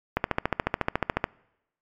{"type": "click train", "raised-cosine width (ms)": 0.5, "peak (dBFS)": -7, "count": 16, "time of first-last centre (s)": [0.17, 1.241], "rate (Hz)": 14, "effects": ["noise-tail reverb RT60 0.9 s tail -25 dB re dry", "MP3 96 kbps"]}